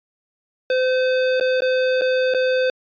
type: tone with dropouts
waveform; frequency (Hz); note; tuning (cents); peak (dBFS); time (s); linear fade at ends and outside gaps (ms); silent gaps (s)
square; 513; C5; -34; -17; 0.7-2.7; 2; 1.399-1.409 / 1.606-1.62 / 2.012-2.018 / 2.339-2.346
effects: resampled to 11025 Hz